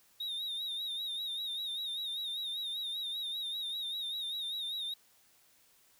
triangle tone with vibrato, 3729 Hz, A#7, in tune, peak -34 dBFS, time 0.2-4.94 s, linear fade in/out 5 ms, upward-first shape sine, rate 5.1 Hz, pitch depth 74 cents each way, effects white hiss -66 dBFS RMS until 5.99 s

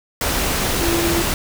sine tone in noise, 338.4 Hz, E4, 45 cents sharp, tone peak -19 dBFS, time 0.81-1.22 s, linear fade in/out 2 ms, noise pink, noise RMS -20 dBFS, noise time 0.21-1.34 s, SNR -2 dB, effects none

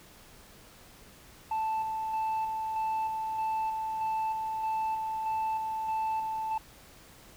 sine tone with tremolo, 880 Hz, A5, in tune, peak -25 dBFS, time 1.51-6.58 s, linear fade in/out 5 ms, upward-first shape square, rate 1.6 Hz, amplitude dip 40%, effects tanh soft clip ceiling -27 dBFS + pink hiss -54 dBFS RMS until 7.36 s

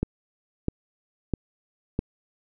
click train, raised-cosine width 3 ms, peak -11 dBFS, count 4, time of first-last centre 0.03-1.991 s, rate 1.53 Hz, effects none

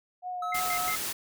sine tone with vibrato, 722 Hz, F#5, 43 cents flat, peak -32 dBFS, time 0.22-0.93 s, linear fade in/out 50 ms, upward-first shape triangle, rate 3.3 Hz, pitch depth 22 cents each way
triangle tone, 1291 Hz, E6, 37 cents flat, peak -30 dBFS, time 0.42-0.96 s, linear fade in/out 5 ms
sine tone bursts, 2093 Hz, C7, in tune, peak -31 dBFS, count 3, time 0.52-0.955 s, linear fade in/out 5 ms, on 79 ms, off 99 ms
white noise, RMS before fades -33 dBFS, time 0.54-1.13 s, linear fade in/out 10 ms
effects none

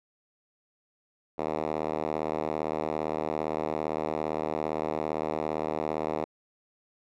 5% pulse tone with band-pass filter, 77.6 Hz, D#2, 4 cents flat, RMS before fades -31 dBFS, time 1.38-6.25 s, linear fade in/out 10 ms, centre 530 Hz, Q 0.8, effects none

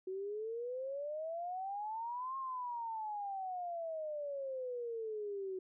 sine exponential two-way sweep, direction up then down, 370 to 1078 to 370 Hz, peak -38 dBFS, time 0.07-5.59 s, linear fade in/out 5 ms, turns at 2.37 s, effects none

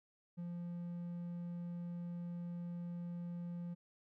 triangle tone, 173.5 Hz, F3, 11 cents flat, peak -39 dBFS, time 0.37-3.75 s, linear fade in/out 20 ms, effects none

